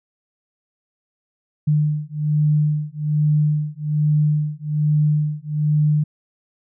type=beating tone pair; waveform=sine; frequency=150 / 151.2 Hz; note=D3 / D#3; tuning=+37 / -49 cents; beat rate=1.2 Hz; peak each=-19 dBFS; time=1.67-6.04 s; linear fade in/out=10 ms; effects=none